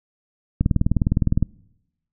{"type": "click train", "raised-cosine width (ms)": 5, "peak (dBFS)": -5, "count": 17, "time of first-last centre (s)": [0.61, 1.426], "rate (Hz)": 19.6, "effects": ["noise-tail reverb RT60 0.9 s tail -25 dB re dry"]}